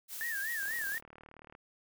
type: noise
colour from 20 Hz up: blue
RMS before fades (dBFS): -42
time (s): 0.08-1.01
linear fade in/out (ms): 50
type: tone with vibrato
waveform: sine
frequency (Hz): 1736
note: A6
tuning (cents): -24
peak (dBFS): -34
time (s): 0.21-0.98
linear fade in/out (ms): 0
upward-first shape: sine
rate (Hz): 4.1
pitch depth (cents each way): 160
type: click train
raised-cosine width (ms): 0.5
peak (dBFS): -37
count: 36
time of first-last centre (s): 0.63-1.551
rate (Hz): 38
effects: none